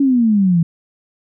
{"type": "exponential sweep", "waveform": "sine", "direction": "down", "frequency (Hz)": [284, 162], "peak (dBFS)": -10, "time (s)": [0, 0.63], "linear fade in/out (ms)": 5, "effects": []}